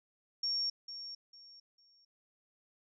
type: tone with echo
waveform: sine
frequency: 5520 Hz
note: F8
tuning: 21 cents flat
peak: -31 dBFS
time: 0.43-0.7 s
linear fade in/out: 5 ms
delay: 450 ms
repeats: 3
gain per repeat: -11 dB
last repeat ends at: 2.05 s
effects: none